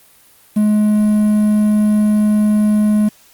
triangle tone with quantisation, 211.2 Hz, G#3, 29 cents sharp, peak -8 dBFS, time 0.56-3.09 s, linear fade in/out 10 ms, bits 6, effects white hiss -48 dBFS RMS until 3.33 s + Opus 32 kbps

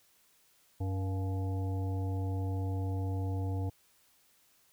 harmonic tone with a mistuned harmonic, 94.8 Hz, F#2, 43 cents sharp, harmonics 1 / 3 / 5 / 7 / 9, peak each -31 / -41 / -45 / -48 / -50 dBFS, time 0.8-3.7 s, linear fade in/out 10 ms, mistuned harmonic 7, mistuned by +80 cents, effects white hiss -67 dBFS RMS until 4.72 s

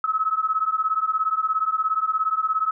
sine beating tone pair, 1281 / 1298 Hz, E6 / E6, -50 / -27 cents, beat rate 17 Hz, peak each -23 dBFS, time 0.04-2.71 s, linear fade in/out 2 ms, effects none

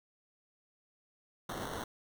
white noise with sample-and-hold, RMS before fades -40 dBFS, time 1.49-1.84 s, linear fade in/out 5 ms, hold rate 2450 Hz, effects none

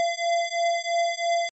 square beating tone pair, 682 / 685 Hz, F5 / F5, -41 / -34 cents, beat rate 3 Hz, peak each -26 dBFS, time 0-1.49 s, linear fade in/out 0 ms, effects MP3 32 kbps

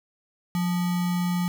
sine tone with sample-and-hold, 177.5 Hz, F3, 28 cents sharp, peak -22 dBFS, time 0.55-1.48 s, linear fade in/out 0 ms, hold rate 1050 Hz, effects none

